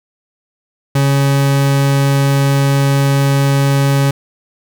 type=tone; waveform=40% pulse; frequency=138.8 Hz; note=C#3; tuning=3 cents sharp; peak=-9 dBFS; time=0.95-4.11 s; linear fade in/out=5 ms; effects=none